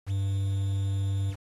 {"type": "tone with quantisation", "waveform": "triangle", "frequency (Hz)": 98, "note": "G2", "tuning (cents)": 0, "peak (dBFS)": -23, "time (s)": [0.06, 1.36], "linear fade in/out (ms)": 50, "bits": 8, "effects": ["AAC 32 kbps"]}